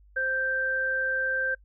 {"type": "tone pair together", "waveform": "sine", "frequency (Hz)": [523.3, 1568], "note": ["C5", "G6"], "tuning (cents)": [0, 0], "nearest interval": "octave + perfect fifth", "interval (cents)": 1900, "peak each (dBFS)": [-33, -25], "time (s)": [0.16, 1.55], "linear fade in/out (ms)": 10, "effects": ["noise-tail reverb RT60 0.1 s tail -26 dB re dry", "added 50 Hz sine -53 dBFS peak until 1.64 s"]}